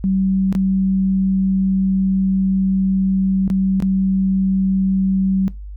sine tone with dropouts, 191.1 Hz, G3, 44 cents flat, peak -14 dBFS, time 0.04-5.48 s, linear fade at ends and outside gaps 0 ms, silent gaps 0.526-0.551 / 3.478-3.501 / 3.802-3.824 s, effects noise-tail reverb RT60 0.2 s tail -19 dB re dry + added 50 Hz sine -29 dBFS peak until 5.76 s

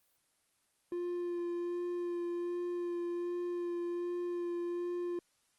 triangle tone with vibrato, 349.2 Hz, F4, in tune, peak -32 dBFS, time 0.92-5.19 s, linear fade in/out 2 ms, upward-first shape sine, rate 1.3 Hz, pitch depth 13 cents each way, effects white hiss -74 dBFS RMS until 5.58 s + Opus 24 kbps

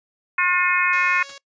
harmonic tone, 358.8 Hz, F4, 47 cents sharp, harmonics 3 / 4 / 5 / 6 / 7, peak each -23 / -23 / -23 / -23 / -23 dBFS, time 0.38-1.23 s, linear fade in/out 5 ms
5% pulse tone, 555 Hz, C#5, 2 cents sharp, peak -26 dBFS, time 0.93-1.38 s, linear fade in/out 2 ms
white noise with exponential decay, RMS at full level -33 dBFS, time 1.29-1.39 s, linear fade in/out 5 ms, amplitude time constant 20 ms
effects noise-tail reverb RT60 0.1 s tail -23 dB re dry + resampled to 16000 Hz

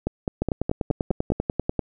two click trains, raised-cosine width 2 ms, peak -10 / -9 dBFS, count 7 / 15, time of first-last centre 0.07-1.32 / 0.42-1.793 s, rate 4.8 / 10.2 Hz, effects none

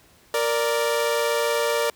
sawtooth tone pair together, 466.2 / 586.7 Hz, A#4 / D5, 0 / -2 cents, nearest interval major third, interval 398 cents, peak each -19 / -20 dBFS, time 0.34-1.9 s, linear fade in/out 2 ms, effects pink hiss -55 dBFS RMS until 1.95 s + high-pass 60 Hz 12 dB/octave

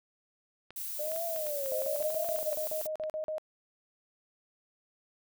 clicks, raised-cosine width 0.3 ms, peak -31 dBFS, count 10, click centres 0.706 / 1.118 / 1.162 / 1.362 / 1.468 / 1.66 / 2.026 / 2.289 / 2.361 / 3.037 s
violet noise, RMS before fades -38 dBFS, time 0.76-2.87 s, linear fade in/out 5 ms
sine tone with vibrato, 593 Hz, D5, 17 cents sharp, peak -33 dBFS, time 0.99-2.55 s, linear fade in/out 5 ms, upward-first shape triangle, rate 0.98 Hz, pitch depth 240 cents each way
sine tone bursts, 622.3 Hz, D#5, in tune, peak -32 dBFS, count 12, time 1.72-3.382 s, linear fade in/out 0 ms, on 100 ms, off 42 ms
effects none

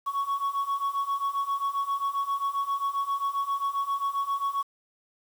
sine beating tone pair, 1108.7 / 1116.2 Hz, C#6 / C#6, 0 / +12 cents, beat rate 7.5 Hz, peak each -28 / -26 dBFS, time 0.06-4.63 s, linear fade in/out 20 ms, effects tanh soft clip ceiling -23 dBFS + 8-bit

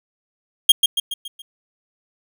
45% pulse tone with echo, 3232 Hz, G#7, 48 cents flat, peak -5 dBFS, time 0.69-0.72 s, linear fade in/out 5 ms, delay 140 ms, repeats 5, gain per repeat -6 dB, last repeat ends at 1.42 s, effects none

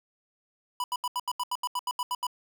square tone bursts, 987.8 Hz, B5, in tune, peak -28 dBFS, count 13, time 0.8-2.268 s, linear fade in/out 2 ms, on 40 ms, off 79 ms, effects none

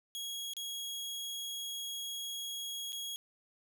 sawtooth tone with dropouts, 3311 Hz, G#7, 6 cents flat, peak -35 dBFS, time 0.15-3.16 s, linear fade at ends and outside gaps 0 ms, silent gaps 0.535-0.567 / 2.922-2.929 s, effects none

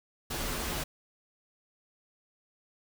pink noise with comb filter, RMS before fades -34 dBFS, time 0.3-0.84 s, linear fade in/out 10 ms, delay 10 ms, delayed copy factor -0.65, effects none

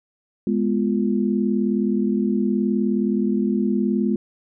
sine chord, F diminished, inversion first, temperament equal, 207.7 / 246.9 / 349.2 Hz, Ab3 / Cb4 / F4, 0 / 0 / 0 cents, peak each -20 / -23 / -25 dBFS, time 0.47-4.16 s, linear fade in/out 2 ms, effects none

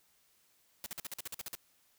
white noise bursts, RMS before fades -41 dBFS, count 11, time 0.84-1.551 s, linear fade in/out 0 ms, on 21 ms, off 48 ms, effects white hiss -70 dBFS RMS until 1.98 s

